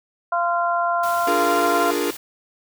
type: harmonic tone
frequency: 345.2 Hz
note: F4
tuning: 20 cents flat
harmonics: 2 / 3 / 4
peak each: -21 / -23 / -24 dBFS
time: 0.32-1.91 s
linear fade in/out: 5 ms
type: noise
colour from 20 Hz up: white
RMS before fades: -35 dBFS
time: 1.03-2.17 s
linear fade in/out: 5 ms
type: chord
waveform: 45% pulse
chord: Bb dominant seventh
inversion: first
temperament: equal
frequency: 293.7 / 349.2 / 415.3 / 466.2 Hz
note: D4 / F4 / Ab4 / Bb4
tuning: 0 / 0 / 0 / 0 cents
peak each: -26 dBFS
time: 1.27-2.11 s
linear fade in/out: 5 ms
effects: none